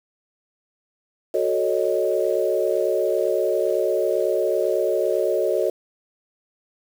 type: chord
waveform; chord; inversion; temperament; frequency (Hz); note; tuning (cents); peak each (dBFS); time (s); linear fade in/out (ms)
sine; D# half-diminished seventh; first; equal; 370 / 440 / 554.4 / 622.3; F#4 / A4 / C#5 / D#5; 0 / 0 / 0 / 0; -24; 1.34-5.7; 5
effects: 7-bit